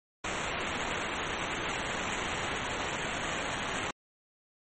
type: noise with sample-and-hold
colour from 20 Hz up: white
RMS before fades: -34 dBFS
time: 0.24-3.91 s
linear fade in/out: 5 ms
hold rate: 4900 Hz
effects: MP3 32 kbps